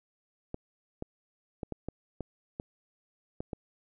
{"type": "clicks", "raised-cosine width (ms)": 2, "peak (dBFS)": -22, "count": 9, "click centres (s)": [0.544, 1.024, 1.632, 1.723, 1.886, 2.207, 2.599, 3.405, 3.532], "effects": []}